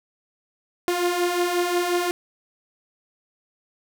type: beating tone pair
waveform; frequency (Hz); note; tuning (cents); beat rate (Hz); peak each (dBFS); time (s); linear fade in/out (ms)
sawtooth; 348.4 / 354; F4 / F4; -4 / +23; 5.6; -23 / -18; 0.88-2.11; 0
effects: none